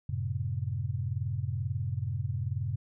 sine chord, F# diminished, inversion none, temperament just, 92.5 / 111 / 133.2 Hz, F#2 / A2 / C3, 0 / +16 / +31 cents, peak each -34 dBFS, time 0.09-2.76 s, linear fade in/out 5 ms, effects none

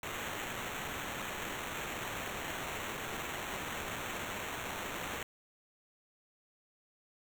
white noise with sample-and-hold, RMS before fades -40 dBFS, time 0.03-5.23 s, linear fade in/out 2 ms, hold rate 4900 Hz, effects none

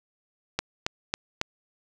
click train, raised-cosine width 0.2 ms, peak -8 dBFS, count 4, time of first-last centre 0.59-1.414 s, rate 3.64 Hz, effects none

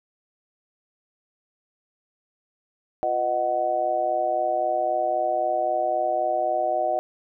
harmonic tone with a mistuned harmonic, 123.8 Hz, B2, 5 cents sharp, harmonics 3 / 4 / 5 / 6, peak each -34 / -34 / -24 / -24 dBFS, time 3.03-6.99 s, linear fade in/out 0 ms, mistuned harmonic 3, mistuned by -100 cents, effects none

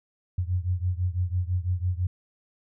sine beating tone pair, 88.1 / 94.1 Hz, F2 / F#2, +16 / +30 cents, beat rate 6 Hz, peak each -26 / -28 dBFS, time 0.38-2.07 s, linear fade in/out 5 ms, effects none

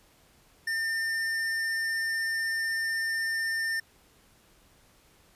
triangle tone with hard clipping, 1804 Hz, A6, 43 cents sharp, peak -29 dBFS, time 0.67-3.8 s, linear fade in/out 5 ms, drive 15 dB, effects pink hiss -61 dBFS RMS until 5.35 s + resampled to 32000 Hz

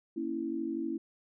sine chord, A# diminished, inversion none, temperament equal, 233.1 / 277.2 / 329.6 Hz, A#3 / C#4 / E4, 0 / 0 / 0 cents, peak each -39 / -37 / -34 dBFS, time 0.16-0.98 s, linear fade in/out 10 ms, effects none

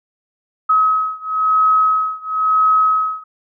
sine beating tone pair, 1276 / 1276.99 Hz, D#6 / D#6, +43 / +45 cents, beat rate 0.99 Hz, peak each -15 / -16 dBFS, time 0.69-3.24 s, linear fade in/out 10 ms, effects none

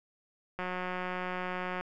click train, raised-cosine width 0.5 ms, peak -21 dBFS, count 223, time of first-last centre 0.59-1.81 s, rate 182 Hz, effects none

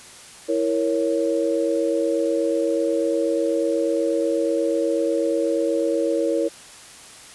sine chord, A# diminished, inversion second, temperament equal, 329.6 / 466.2 / 554.4 Hz, E4 / A#4 / C#5, 0 / 0 / 0 cents, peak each -23 dBFS, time 0.48-6.49 s, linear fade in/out 20 ms, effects white hiss -43 dBFS RMS until 7.34 s + resampled to 24000 Hz

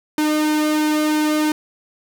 sawtooth tone with flanger, 305 Hz, D#4, 34 cents flat, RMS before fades -18 dBFS, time 0.18-1.52 s, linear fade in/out 2 ms, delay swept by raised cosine 1.5 to 2.15 ms, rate 3 Hz, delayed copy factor -0.65, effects none

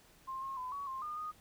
sine tone with pitch steps, 1057 / 1075 / 1011 / 1125 / 1058 / 1216 / 1237 Hz, C6 / C6 / B5 / C#6 / C6 / D#6 / D#6, +17 / +47 / +40 / +25 / +19 / -40 / -10 cents, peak -38 dBFS, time 0.27-1.32 s, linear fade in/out 20 ms, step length 150 ms, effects pink hiss -63 dBFS RMS until 1.4 s

